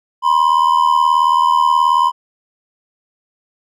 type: ring-modulated tone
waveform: triangle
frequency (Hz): 1007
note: B5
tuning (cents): +33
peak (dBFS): -5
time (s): 0.22-2.12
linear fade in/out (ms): 50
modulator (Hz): 39.3
effects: none